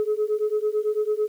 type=beating tone pair; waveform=sine; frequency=420.9 / 429.9 Hz; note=G#4 / A4; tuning=+23 / -40 cents; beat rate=9 Hz; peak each=-23 dBFS; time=0-1.28 s; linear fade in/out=0 ms; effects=tanh soft clip ceiling -16 dBFS + 9-bit